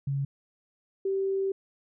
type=tone pair in turn; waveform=sine; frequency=138.59 / 387.9 Hz; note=C#3 / G4; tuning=0 / -18 cents; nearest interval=octave + tritone; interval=1782 cents; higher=second; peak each=-26 / -25 dBFS; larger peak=second; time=0.07-0.25 / 1.05-1.52 s; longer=second; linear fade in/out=5 ms; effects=none